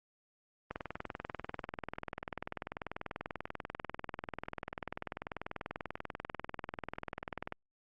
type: click train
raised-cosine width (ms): 0.5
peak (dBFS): -23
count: 140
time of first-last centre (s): 0.71-7.524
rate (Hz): 20.4
effects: Opus 24 kbps